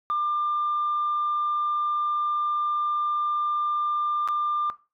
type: tone with dropouts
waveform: sine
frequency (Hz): 1195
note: D6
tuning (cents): +30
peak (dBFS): -21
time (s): 0.1-4.7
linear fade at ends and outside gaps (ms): 0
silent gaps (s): 4.276-4.286
effects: noise-tail reverb RT60 0.3 s tail -17 dB re dry + tanh soft clip ceiling -19 dBFS